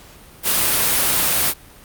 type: noise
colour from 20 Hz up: white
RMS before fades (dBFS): -17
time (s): 0.43-1.54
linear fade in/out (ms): 50
effects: pink hiss -44 dBFS RMS until 1.84 s + Opus 48 kbps